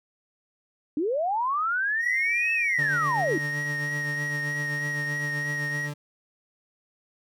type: linear two-way sweep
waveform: sine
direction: up then down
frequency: 277.2 to 2637 to 277.2 Hz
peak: -23 dBFS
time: 0.97-3.38 s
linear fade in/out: 2 ms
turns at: 2.53 s
type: tone with vibrato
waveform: triangle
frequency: 1875 Hz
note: A#6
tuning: 10 cents sharp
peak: -26 dBFS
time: 1.99-5.9 s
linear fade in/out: 50 ms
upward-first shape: sine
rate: 3.2 Hz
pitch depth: 19 cents each way
type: tone with tremolo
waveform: 40% pulse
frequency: 146.83 Hz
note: D3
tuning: in tune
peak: -29 dBFS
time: 2.78-5.94 s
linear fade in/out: 10 ms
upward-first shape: triangle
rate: 7.8 Hz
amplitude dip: 55%
effects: none